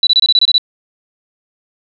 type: tone bursts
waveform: sine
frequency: 3951 Hz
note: B7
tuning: in tune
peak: -6 dBFS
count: 9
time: 0.03-0.581 s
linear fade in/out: 2 ms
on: 39 ms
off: 25 ms
effects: none